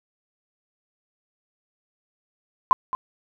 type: tone with echo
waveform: sine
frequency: 1027 Hz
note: C6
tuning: 33 cents flat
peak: -11 dBFS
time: 2.71-2.73 s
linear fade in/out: 0 ms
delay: 220 ms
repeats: 1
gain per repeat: -12 dB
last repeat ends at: 2.95 s
effects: none